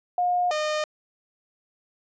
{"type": "tone pair in turn", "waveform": ["sine", "sawtooth"], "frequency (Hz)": [715, 610.8], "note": ["F5", "D#5"], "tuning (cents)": [41, -32], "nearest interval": "minor third", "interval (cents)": 273, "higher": "first", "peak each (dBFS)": -20, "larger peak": "neither", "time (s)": [[0.18, 0.51], [0.51, 0.84]], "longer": "neither", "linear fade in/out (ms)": 2, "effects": ["resampled to 16000 Hz"]}